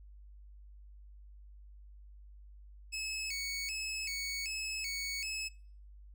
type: tone with vibrato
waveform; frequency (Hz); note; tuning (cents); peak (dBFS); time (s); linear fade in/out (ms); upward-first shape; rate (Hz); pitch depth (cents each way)
20% pulse; 2402; D7; +38; -31; 2.92-5.49; 20; square; 1.3; 130
effects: noise-tail reverb RT60 0.5 s tail -23 dB re dry + added 50 Hz sine -51 dBFS peak until 6.14 s